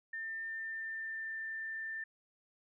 sine tone with pitch glide, 1799 to 1785.5 Hz, A6 to A6, +38 to +25 cents, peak -38 dBFS, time 0.13-2.04 s, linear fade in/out 5 ms, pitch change -13 cents, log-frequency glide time 0.45-1.38 s, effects none

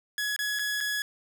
sawtooth tone with dropouts, 1684 Hz, G#6, 24 cents sharp, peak -24 dBFS, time 0.18-1.02 s, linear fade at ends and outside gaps 1 ms, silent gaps 0.363-0.39 / 0.589-0.593 / 0.805-0.809 s, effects none

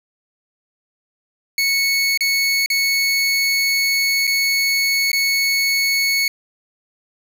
25% pulse tone with dropouts, 2208 Hz, C#7, 7 cents flat, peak -12 dBFS, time 1.58-6.28 s, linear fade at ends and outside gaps 2 ms, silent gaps 2.175-2.207 / 2.661-2.701 / 4.27-4.275 / 5.117-5.13 s, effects none

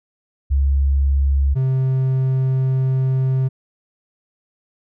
sine / triangle tone pair in turn, 69 / 131.46 Hz, C#2 / C3, -7 / +9 cents, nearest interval major seventh, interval 1116 cents, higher second, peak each -13 dBFS, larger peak neither, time 0.5-1.55 / 1.55-3.49 s, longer second, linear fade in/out 20 ms, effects none

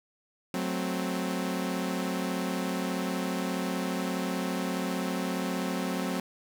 sawtooth chord, F# diminished, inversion none, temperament equal, 185 / 220 / 261.6 Hz, F#3 / A3 / C4, 0 / 0 / 0 cents, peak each -28 / -33 / -29 dBFS, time 0.54-6.2 s, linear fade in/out 2 ms, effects none

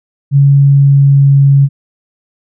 sine tone with pitch glide, 140 to 139.03 Hz, C#3 to C#3, +18 to +5 cents, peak -3 dBFS, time 0.31-1.69 s, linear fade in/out 50 ms, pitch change -13 cents, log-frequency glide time 0.53-1.38 s, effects none

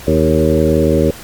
harmonic tone with a mistuned harmonic, 78.8 Hz, D#2, 23 cents sharp, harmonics 1 / 2 / 3 / 4 / 5 / 6 / 7, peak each -17 / -17 / -17 / -17 / -17 / -17 / -17 dBFS, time 0.07-1.11 s, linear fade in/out 5 ms, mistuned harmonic 6, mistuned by -27 cents, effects pink hiss -33 dBFS RMS until 1.23 s + MP3 96 kbps

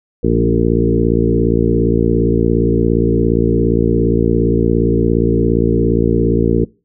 harmonic tone with a mistuned harmonic, 57.3 Hz, A#1, 29 cents flat, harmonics 1 / 2 / 3 / 4 / 5 / 6 / 7 / 8, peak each -19 / -19 / -19 / -19 / -19 / -19 / -19 / -19 dBFS, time 0.23-6.65 s, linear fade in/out 10 ms, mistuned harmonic 4, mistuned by -17 cents, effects noise-tail reverb RT60 0.3 s tail -23 dB re dry

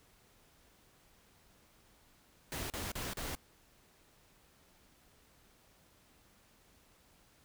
pink noise bursts, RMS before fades -40 dBFS, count 4, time 2.52-3.351 s, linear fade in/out 0 ms, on 180 ms, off 37 ms, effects pink hiss -66 dBFS RMS until 7.44 s

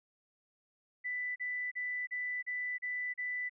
sine tone bursts, 1987 Hz, B6, 10 cents sharp, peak -34 dBFS, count 7, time 1.04-3.496 s, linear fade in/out 20 ms, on 320 ms, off 36 ms, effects none

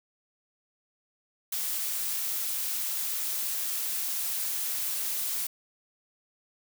blue noise with amplitude modulation, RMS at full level -30 dBFS, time 1.52-5.47 s, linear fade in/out 5 ms, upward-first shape sine, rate 214 Hz, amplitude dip 25%, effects none

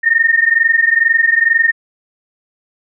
sine tone pair together, 1822 / 1844.2 Hz, A#6 / A#6, -40 / -19 cents, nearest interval unison, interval 21 cents, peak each -12 dBFS, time 0.03-1.72 s, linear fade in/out 20 ms, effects none

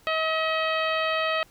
harmonic tone with a mistuned harmonic, 638 Hz, D#5, 43 cents sharp, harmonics 1 / 2 / 3 / 4 / 5 / 6 / 7, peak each -27 / -28 / -31 / -31 / -34 / -39 / -42 dBFS, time 0.07-1.43 s, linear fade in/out 0 ms, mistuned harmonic 5, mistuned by -27 cents, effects pink hiss -57 dBFS RMS until 1.5 s

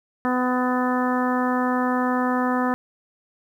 harmonic tone with a mistuned harmonic, 251.4 Hz, B3, 31 cents sharp, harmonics 1 / 2 / 3 / 4 / 5 / 6 / 7, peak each -22 / -28 / -28 / -28 / -29 / -35 / -32 dBFS, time 0.25-2.74 s, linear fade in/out 0 ms, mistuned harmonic 6, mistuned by -18 cents, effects 9-bit

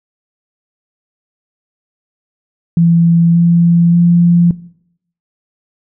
sine tone with pitch steps, 168.5 / 170.46 / 172.44 Hz, E3 / F3 / F3, +38 / -42 / -22 cents, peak -6 dBFS, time 2.77-4.51 s, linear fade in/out 2 ms, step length 580 ms, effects noise-tail reverb RT60 0.7 s tail -19 dB re dry

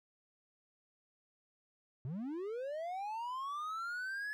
triangle linear sweep, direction up, 117.2 to 1716 Hz, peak -36 dBFS, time 2.05-4.33 s, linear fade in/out 0 ms, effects none

